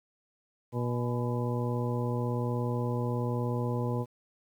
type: harmonic tone with a mistuned harmonic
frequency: 121.1 Hz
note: B2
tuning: 34 cents flat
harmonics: 1 / 2 / 3 / 4 / 5 / 7 / 8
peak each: -30 / -35 / -38 / -36 / -43 / -42 / -42 dBFS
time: 0.72-4.06 s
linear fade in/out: 50 ms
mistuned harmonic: 8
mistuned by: +59 cents
effects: 10-bit